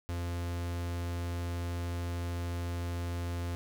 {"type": "tone", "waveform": "45% pulse", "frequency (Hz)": 86.6, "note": "F2", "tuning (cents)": -14, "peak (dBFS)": -33, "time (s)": [0.09, 3.55], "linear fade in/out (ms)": 0, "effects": []}